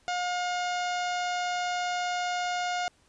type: harmonic tone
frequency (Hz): 715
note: F5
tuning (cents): +41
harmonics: 1 / 2 / 3 / 4 / 5 / 6 / 7 / 8 / 9 / 10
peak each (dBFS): -29 / -35 / -39 / -41 / -43 / -45 / -46 / -47 / -48 / -49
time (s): 0.08-2.88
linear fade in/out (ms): 0
effects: pink hiss -64 dBFS RMS until 3.08 s + resampled to 22050 Hz